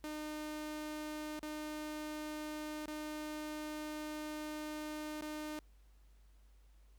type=tone with dropouts; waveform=sawtooth; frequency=304.5 Hz; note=D#4; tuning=37 cents flat; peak=-37 dBFS; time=0.04-5.59 s; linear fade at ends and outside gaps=1 ms; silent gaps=1.392-1.429 / 2.858-2.879 / 5.211-5.221 s; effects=added 50 Hz sine -60 dBFS peak until 6.98 s + pink hiss -75 dBFS RMS until 6.98 s

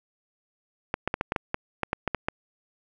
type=clicks; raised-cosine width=0.5 ms; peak=-10 dBFS; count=12; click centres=0.941 / 1.076 / 1.141 / 1.211 / 1.321 / 1.362 / 1.544 / 1.833 / 1.931 / 2.077 / 2.147 / 2.285 s; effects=none

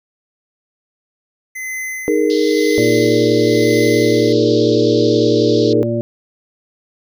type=tone with tremolo; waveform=square; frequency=2043 Hz; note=C7; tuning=42 cents flat; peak=-22 dBFS; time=1.55-4.33 s; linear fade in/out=10 ms; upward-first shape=sine; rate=0.99 Hz; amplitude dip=70%
type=chord; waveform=sine; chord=D# suspended fourth; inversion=none; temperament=equal; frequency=311.1 / 415.3 / 466.2 Hz; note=D#4 / G#4 / A#4; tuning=0 / 0 / 0 cents; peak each=-16 dBFS; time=2.08-5.83 s; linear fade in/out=0 ms
type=band-pass noise; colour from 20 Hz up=pink; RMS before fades=-29 dBFS; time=2.3-5.73 s; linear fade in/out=0 ms; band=3500 to 5200 Hz; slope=48 dB/octave
type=harmonic tone; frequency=116.54 Hz; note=A#2; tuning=in tune; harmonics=1 / 2 / 3 / 5; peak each=-21 / -21 / -21 / -21 dBFS; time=2.78-6.01 s; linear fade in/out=0 ms
effects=none

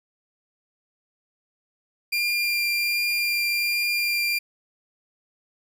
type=tone with vibrato; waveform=30% pulse; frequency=2392 Hz; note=D7; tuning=31 cents sharp; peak=-19 dBFS; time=2.12-4.39 s; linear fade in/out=10 ms; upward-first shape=triangle; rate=1.3 Hz; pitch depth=9 cents each way; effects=none

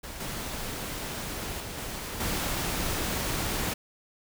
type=noise with level steps; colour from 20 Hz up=pink; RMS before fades=-40 / -35 / -38 / -36 / -30 dBFS; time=0.03-3.74 s; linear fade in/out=10 ms; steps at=0.2 / 1.6 / 1.77 / 2.2 s; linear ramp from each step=5 ms; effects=none

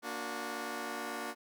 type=chord; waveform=10% pulse; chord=Bb augmented; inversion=none; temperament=just; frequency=233.1 / 291.4 / 364.2 Hz; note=Bb3 / D4 / F#4; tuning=0 / -13 / -27 cents; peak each=-34 dBFS; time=0.02-1.35 s; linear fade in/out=50 ms; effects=none

